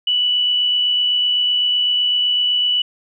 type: tone with amplitude modulation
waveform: sine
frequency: 2960 Hz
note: F#7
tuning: in tune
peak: -13 dBFS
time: 0.07-2.82 s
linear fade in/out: 5 ms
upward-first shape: sine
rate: 67.9 Hz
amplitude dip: 25%
effects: none